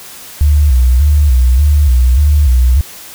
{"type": "tone with vibrato", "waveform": "sine", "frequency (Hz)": 67.8, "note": "C#2", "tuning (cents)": -38, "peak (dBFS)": -5, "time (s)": [0.41, 2.81], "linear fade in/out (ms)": 0, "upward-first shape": "square", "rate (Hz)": 1.7, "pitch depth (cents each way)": 140, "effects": ["white hiss -32 dBFS RMS until 3.14 s"]}